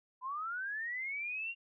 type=linear sweep; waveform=sine; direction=up; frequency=987.8 to 2794 Hz; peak=-36 dBFS; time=0.21-1.55 s; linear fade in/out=50 ms; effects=none